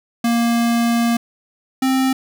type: tone pair in turn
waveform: square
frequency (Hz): 234.1 / 262.9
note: A#3 / C4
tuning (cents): +8 / +8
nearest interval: major second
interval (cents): 200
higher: second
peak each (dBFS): -15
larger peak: neither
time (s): 0.24-1.17 / 1.82-2.13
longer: first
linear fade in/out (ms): 5
effects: none